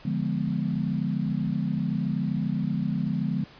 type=chord; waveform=sine; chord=D diminished seventh; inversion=none; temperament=equal; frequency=146.83 / 174.61 / 207.7 / 246.9 Hz; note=D3 / F3 / Ab3 / Cb4; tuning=0 / 0 / 0 / 0 cents; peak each=-30 / -29 / -29 / -32 dBFS; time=0.05-3.44 s; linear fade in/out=5 ms; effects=pink hiss -50 dBFS RMS until 3.59 s + resampled to 11025 Hz